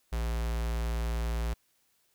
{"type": "tone with notch filter", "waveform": "square", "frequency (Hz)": 57.5, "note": "A#1", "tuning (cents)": -23, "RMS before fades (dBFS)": -31, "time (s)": [0.12, 1.54], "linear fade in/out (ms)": 10, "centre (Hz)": 240, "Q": 1.5, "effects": ["white hiss -71 dBFS RMS until 2.14 s"]}